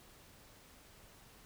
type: silence
effects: pink hiss -60 dBFS RMS until 1.45 s